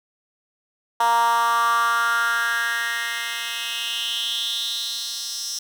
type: tone with high-pass filter sweep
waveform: 10% pulse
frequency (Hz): 233.1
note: A#3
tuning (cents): 0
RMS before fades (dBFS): -23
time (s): 1-5.59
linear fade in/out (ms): 5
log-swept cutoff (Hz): 870 to 5400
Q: 4.9
effects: none